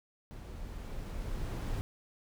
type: noise with level ramp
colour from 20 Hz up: brown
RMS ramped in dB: -45 to -34 dBFS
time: 0.31-1.81 s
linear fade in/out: 0 ms
effects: none